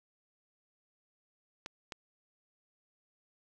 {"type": "clicks", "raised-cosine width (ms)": 0.2, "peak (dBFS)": -23, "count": 2, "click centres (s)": [1.661, 1.922], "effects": []}